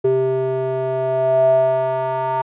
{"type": "tone with band-pass filter sweep", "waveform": "square", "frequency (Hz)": 130.81, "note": "C3", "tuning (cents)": 0, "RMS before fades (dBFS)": -18, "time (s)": [0.04, 2.42], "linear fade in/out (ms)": 10, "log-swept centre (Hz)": [430, 860], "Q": 9.5, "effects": ["resampled to 8000 Hz"]}